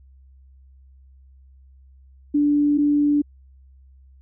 sine tone pair in turn, 291.9 / 291.9 Hz, D4 / D4, -10 / -10 cents, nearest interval unison, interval 0 cents, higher neither, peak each -15 dBFS, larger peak neither, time 2.34-2.78 / 2.78-3.22 s, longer neither, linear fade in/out 10 ms, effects added 66 Hz sine -47 dBFS peak until 4.21 s

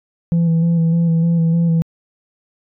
sine tone with vibrato, 166.6 Hz, E3, 19 cents sharp, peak -9 dBFS, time 0.32-1.82 s, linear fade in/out 0 ms, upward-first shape square, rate 3.3 Hz, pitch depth 22 cents each way, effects tanh soft clip ceiling -11 dBFS

